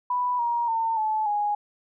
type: tone with pitch steps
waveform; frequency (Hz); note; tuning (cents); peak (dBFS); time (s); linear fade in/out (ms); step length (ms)
sine; 987.8 / 945.4 / 904.8 / 865.9 / 828.7; B5 / A#5 / A5 / A5 / G#5; 0 / +24 / +48 / -28 / -4; -22; 0.1-1.55; 5; 290
effects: none